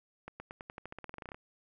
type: accelerating click train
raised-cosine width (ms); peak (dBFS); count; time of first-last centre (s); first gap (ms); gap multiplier
0.5; -28; 18; 0.28-1.345; 120; 0.91
effects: none